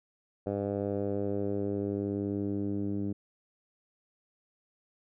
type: tone with low-pass filter sweep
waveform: 10% pulse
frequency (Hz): 100.7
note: G2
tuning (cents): +47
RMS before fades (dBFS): -32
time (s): 0.46-3.13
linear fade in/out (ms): 10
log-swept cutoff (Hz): 610 to 270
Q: 2
effects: none